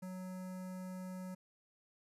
square tone with notch filter, 185 Hz, F#3, in tune, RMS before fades -45 dBFS, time 0.02-1.35 s, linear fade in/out 10 ms, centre 3300 Hz, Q 0.61, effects resampled to 32000 Hz + 13-bit

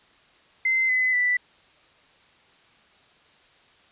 sine tone with pitch steps, 2069 / 2023 / 1977.9 Hz, C7 / B6 / B6, -20 / +41 / +2 cents, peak -19 dBFS, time 0.65-1.37 s, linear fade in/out 5 ms, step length 240 ms, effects white hiss -57 dBFS RMS until 3.91 s + resampled to 8000 Hz

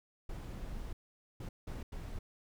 brown noise bursts at uneven times, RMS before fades -42 dBFS, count 4, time 0.29-0.93 / 1.4-1.49 / 1.67-1.83 / 1.92-2.19 s, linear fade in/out 5 ms, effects none

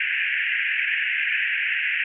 pink band-pass noise, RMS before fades -24 dBFS, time 0-2.04 s, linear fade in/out 5 ms, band 1600 to 2800 Hz, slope 96 dB/octave, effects none

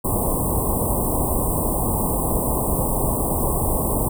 pink band-stop noise, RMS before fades -21 dBFS, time 0.04-4.09 s, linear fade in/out 10 ms, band 1100 to 8200 Hz, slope 96 dB/octave, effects none

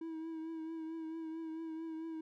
triangle tone with vibrato, 322.9 Hz, E4, 36 cents flat, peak -38 dBFS, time 0.01-2.21 s, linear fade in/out 5 ms, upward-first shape triangle, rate 4.5 Hz, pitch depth 37 cents each way, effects none

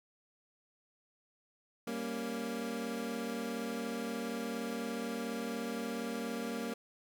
25% pulse chord, G diminished, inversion none, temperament equal, 196 / 233.1 / 277.2 Hz, G3 / Bb3 / Db4, 0 / 0 / 0 cents, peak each -40 / -34 / -40 dBFS, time 1.87-6.74 s, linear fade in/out 5 ms, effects none

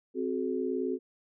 sine chord, F# diminished, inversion second, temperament equal with one note detuned, 261.6 / 370 / 429 Hz, C4 / F#4 / A4, 0 / 0 / -44 cents, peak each -33 / -32 / -34 dBFS, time 0.14-0.99 s, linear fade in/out 50 ms, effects none

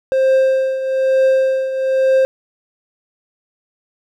triangle tone with tremolo, 528 Hz, C5, 16 cents sharp, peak -7 dBFS, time 0.12-2.25 s, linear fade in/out 0 ms, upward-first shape triangle, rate 1.1 Hz, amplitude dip 70%, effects none

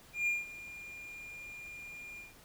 triangle tone with ADSR envelope, 2408 Hz, D7, 43 cents sharp, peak -26 dBFS, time 0.13-2.34 s, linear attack 140 ms, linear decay 180 ms, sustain -17 dB, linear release 150 ms, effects pink hiss -58 dBFS RMS until 2.44 s

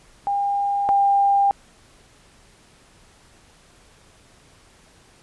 sine tone pair in turn, 804 / 798.4 Hz, G5 / G5, +44 / +32 cents, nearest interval unison, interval 12 cents, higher first, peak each -19 / -14 dBFS, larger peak second, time 0.27-0.89 / 0.89-1.51 s, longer neither, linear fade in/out 0 ms, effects pink hiss -53 dBFS RMS until 5.22 s + resampled to 24000 Hz

